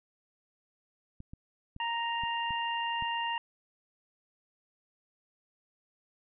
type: clicks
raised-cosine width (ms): 5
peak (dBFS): -32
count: 6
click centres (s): 1.204 / 1.335 / 1.764 / 2.236 / 2.507 / 3.024
type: harmonic tone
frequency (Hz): 932.3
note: A#5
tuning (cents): 0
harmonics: 1 / 2 / 3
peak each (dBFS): -32 / -38 / -36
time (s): 1.8-3.38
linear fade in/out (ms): 2
effects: none